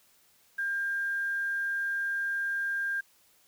sine tone with quantisation, 1600 Hz, G6, 35 cents sharp, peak -28 dBFS, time 0.58-3.01 s, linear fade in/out 10 ms, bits 9, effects white hiss -64 dBFS RMS until 3.47 s

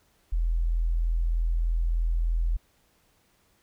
sine tone, 41.63 Hz, E1, 18 cents sharp, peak -22 dBFS, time 0.32-2.57 s, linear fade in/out 10 ms, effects pink hiss -66 dBFS RMS until 3.62 s

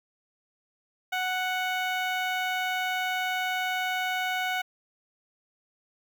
15% pulse tone with notch filter, 740 Hz, F#5, in tune, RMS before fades -29 dBFS, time 1.12-4.62 s, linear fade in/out 10 ms, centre 9000 Hz, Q 0.63, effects none

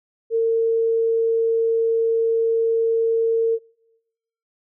sine tone, 454.9 Hz, A#4, 42 cents flat, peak -16 dBFS, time 0.3-3.59 s, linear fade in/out 50 ms, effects noise-tail reverb RT60 1.0 s tail -25 dB re dry

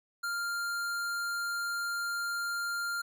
sine tone with hard clipping, 1396.9 Hz, F6, in tune, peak -33 dBFS, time 0.23-3.02 s, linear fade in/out 10 ms, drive 18 dB, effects none

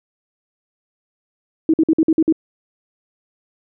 sine tone bursts, 320 Hz, D#4, 49 cents sharp, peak -10 dBFS, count 7, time 1.69-2.325 s, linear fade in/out 2 ms, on 47 ms, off 51 ms, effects none

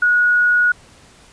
sine tone, 1455 Hz, F#6, 29 cents flat, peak -11 dBFS, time 0.02-0.72 s, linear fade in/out 5 ms, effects pink hiss -47 dBFS RMS until 1.32 s + resampled to 22050 Hz

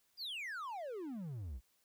triangle exponential sweep, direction down, 5020 to 55 Hz, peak -39 dBFS, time 0.17-1.61 s, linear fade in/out 50 ms, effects white hiss -75 dBFS RMS until 1.84 s

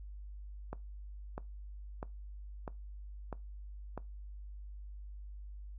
click train, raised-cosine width 1 ms, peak -26 dBFS, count 6, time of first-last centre 0.73-3.977 s, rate 1.54 Hz, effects noise-tail reverb RT60 0.2 s tail -20 dB re dry + added 50 Hz sine -44 dBFS peak until 5.78 s

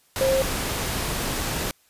sine tone in noise, 532 Hz, C5, 29 cents sharp, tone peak -18 dBFS, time 0.21-0.42 s, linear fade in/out 0 ms, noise pink, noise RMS -27 dBFS, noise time 0.16-1.71 s, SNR +6 dB, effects white hiss -61 dBFS RMS until 1.89 s + resampled to 32000 Hz

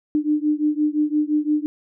sine beating tone pair, 298.5 / 304.3 Hz, D4 / D#4, +28 / -38 cents, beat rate 5.8 Hz, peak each -20 / -21 dBFS, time 0.15-1.66 s, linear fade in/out 0 ms, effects none

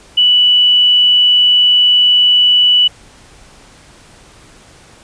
sine tone, 2960 Hz, F#7, in tune, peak -6 dBFS, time 0.17-2.88 s, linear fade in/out 10 ms, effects pink hiss -42 dBFS RMS until 5.03 s + resampled to 22050 Hz

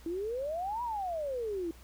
sine exponential two-way sweep, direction up then down, 322.4 to 987.8 to 322.4 Hz, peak -32 dBFS, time 0.06-1.71 s, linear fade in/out 2 ms, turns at 0.83 s, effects added 60 Hz sine -52 dBFS peak until 1.83 s + pink hiss -58 dBFS RMS until 1.83 s

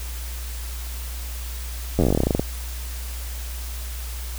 slowing click train, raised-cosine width 2 ms, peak -6 dBFS, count 18, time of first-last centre 1.99-2.395 s, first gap 10 ms, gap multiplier 1.1, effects added 60 Hz sine -29 dBFS peak until 4.38 s + white hiss -38 dBFS RMS until 4.38 s

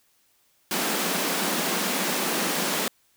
pink high-pass noise, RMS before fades -26 dBFS, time 0.71-2.88 s, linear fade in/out 2 ms, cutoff 170 Hz, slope 96 dB/octave, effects white hiss -65 dBFS RMS until 3.16 s

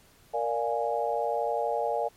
sine chord, Bb dominant seventh, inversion none, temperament equal, 466.2 / 587.3 / 698.5 / 830.6 Hz, Bb4 / D5 / F5 / Ab5, 0 / 0 / 0 / 0 cents, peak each -31 dBFS, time 0.33-2.09 s, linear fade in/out 20 ms, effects pink hiss -59 dBFS RMS until 2.16 s + MP3 64 kbps

